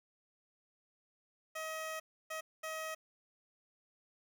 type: tone bursts at uneven times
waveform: 15% pulse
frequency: 634 Hz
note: D#5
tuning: 32 cents sharp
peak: -33 dBFS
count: 3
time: 1.55-2 / 2.3-2.41 / 2.63-2.95 s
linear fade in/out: 10 ms
effects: 11-bit